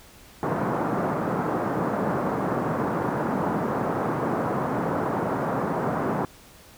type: band-pass noise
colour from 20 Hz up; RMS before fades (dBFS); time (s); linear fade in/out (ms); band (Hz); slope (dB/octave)
pink; -26; 0.43-6.25; 0; 140 to 1300; 24
effects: pink hiss -50 dBFS RMS until 6.77 s